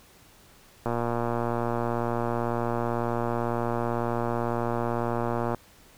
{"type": "click train", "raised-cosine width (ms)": 1, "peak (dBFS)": -14, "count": 554, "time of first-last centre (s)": [0.86, 5.546], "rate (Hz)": 118, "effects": ["pink hiss -55 dBFS RMS until 5.97 s"]}